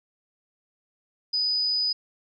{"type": "tone", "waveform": "sine", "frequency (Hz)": 4978, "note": "D#8", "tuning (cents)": 0, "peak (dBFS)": -22, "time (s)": [1.33, 1.93], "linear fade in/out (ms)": 10, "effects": []}